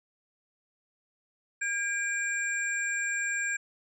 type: tone cluster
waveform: sine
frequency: 1619 / 2360 / 7430 Hz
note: G#6 / D7 / A#8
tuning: -45 / +8 / -7 cents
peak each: -30 / -34 / -35 dBFS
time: 1.61-3.57 s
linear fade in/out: 10 ms
effects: none